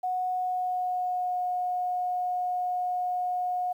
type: tone with pitch glide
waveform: sine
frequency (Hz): 734 to 723.9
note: F#5 to F#5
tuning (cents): -14 to -38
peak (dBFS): -26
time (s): 0.03-3.73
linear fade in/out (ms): 10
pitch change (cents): -24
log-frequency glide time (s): 0.28-1.42
effects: 10-bit